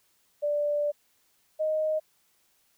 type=tone pair in turn; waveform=sine; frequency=587.3 / 622.2 Hz; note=D5 / D#5; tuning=0 / 0 cents; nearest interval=minor second; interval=100 cents; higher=second; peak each=-24 dBFS; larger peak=neither; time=0.42-0.92 / 1.59-2 s; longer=first; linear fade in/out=20 ms; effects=white hiss -68 dBFS RMS until 2.77 s